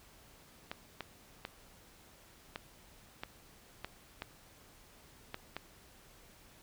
clicks, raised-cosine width 0.3 ms, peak -23 dBFS, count 9, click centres 0.715 / 1.007 / 1.451 / 2.559 / 3.235 / 3.846 / 4.221 / 5.344 / 5.566 s, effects pink hiss -60 dBFS RMS until 6.62 s

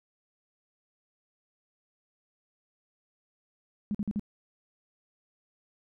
sine tone bursts, 207.7 Hz, G#3, in tune, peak -27 dBFS, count 4, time 3.91-4.195 s, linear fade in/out 0 ms, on 36 ms, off 47 ms, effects none

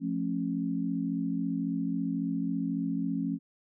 sine chord, F augmented, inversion none, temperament just, 174.61 / 218.3 / 272.8 Hz, F3 / A3 / C#4, 0 / -13 / -28 cents, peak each -33 / -34 / -31 dBFS, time 0-3.39 s, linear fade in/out 50 ms, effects none

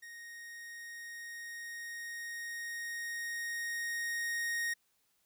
45% pulse tone with level ramp, 1864.7 Hz, A#6, in tune, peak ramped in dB -47 to -32 dBFS, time 0.02-4.74 s, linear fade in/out 10 ms, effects white hiss -75 dBFS RMS until 5.25 s

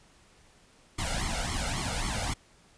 pink noise with flanger, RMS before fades -31 dBFS, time 0.98-2.34 s, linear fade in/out 10 ms, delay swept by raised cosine 0.92 to 1.43 ms, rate 3.7 Hz, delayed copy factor +0.9, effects pink hiss -60 dBFS RMS until 2.77 s + resampled to 22050 Hz

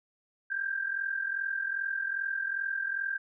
sine tone pair together, 1577 / 1619.5 Hz, G6 / G#6, +10 / -44 cents, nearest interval unison, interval 46 cents, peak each -31 / -35 dBFS, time 0.5-3.18 s, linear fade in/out 10 ms, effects none

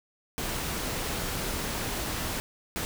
pink noise bursts at uneven times, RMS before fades -32 dBFS, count 2, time 0.38-2.4 / 2.76-2.85 s, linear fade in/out 0 ms, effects none

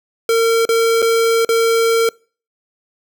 square tone with dropouts, 456.8 Hz, A#4, 35 cents flat, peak -12 dBFS, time 0.29-2.09 s, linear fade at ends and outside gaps 2 ms, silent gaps 0.653-0.69 / 1.02-1.025 / 1.449-1.49 s, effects noise-tail reverb RT60 0.4 s tail -26 dB re dry

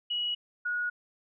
sine tone pair in turn, 2916 / 1452.1 Hz, F#7 / F#6, -26 / -33 cents, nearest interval octave, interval 1207 cents, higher first, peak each -28 dBFS, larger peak neither, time 0.1-0.35 / 0.65-0.9 s, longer neither, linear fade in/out 10 ms, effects none

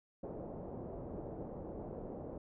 white low-pass noise, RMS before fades -45 dBFS, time 0.23-2.38 s, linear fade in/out 5 ms, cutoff 610 Hz, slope 24 dB/octave, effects none

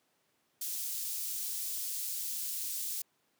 white high-pass noise, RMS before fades -37 dBFS, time 0.61-3.02 s, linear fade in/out 5 ms, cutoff 5200 Hz, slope 12 dB/octave, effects pink hiss -74 dBFS RMS until 3.39 s + high-pass 200 Hz 12 dB/octave

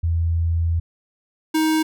sine / square tone pair in turn, 83.4 / 314.9 Hz, E2 / D#4, +21 / +21 cents, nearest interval octave + major seventh, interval 2300 cents, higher second, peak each -17 / -17 dBFS, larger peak neither, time 0.03-0.8 / 1.54-1.83 s, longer first, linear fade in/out 10 ms, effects none

